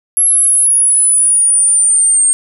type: exponential sweep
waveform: sine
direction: down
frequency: 11200 to 8540 Hz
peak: -7 dBFS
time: 0.17-2.33 s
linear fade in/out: 0 ms
effects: none